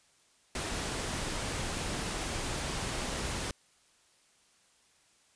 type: noise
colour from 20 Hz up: pink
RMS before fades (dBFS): -35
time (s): 0.55-3.51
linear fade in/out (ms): 2
effects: white hiss -66 dBFS RMS until 5.35 s + resampled to 22050 Hz